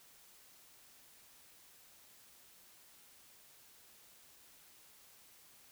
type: silence
effects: white hiss -62 dBFS RMS until 5.71 s